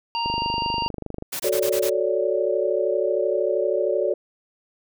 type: harmonic tone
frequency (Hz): 932.3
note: A#5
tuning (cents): 0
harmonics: 1 / 3 / 5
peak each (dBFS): -24 / -29 / -31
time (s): 0.15-0.88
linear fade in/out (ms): 0
type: click train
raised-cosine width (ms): 2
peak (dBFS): -18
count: 25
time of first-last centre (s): 0.26-1.224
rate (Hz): 24.9
type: noise bursts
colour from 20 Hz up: white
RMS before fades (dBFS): -29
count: 6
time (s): 1.32-1.898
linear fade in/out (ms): 10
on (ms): 78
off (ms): 22
type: chord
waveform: sine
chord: D major seventh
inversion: first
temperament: equal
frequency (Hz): 370 / 440 / 554.4 / 587.3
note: F#4 / A4 / C#5 / D5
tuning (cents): 0 / 0 / 0 / 0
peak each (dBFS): -25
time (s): 1.44-4.14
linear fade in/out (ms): 5
effects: none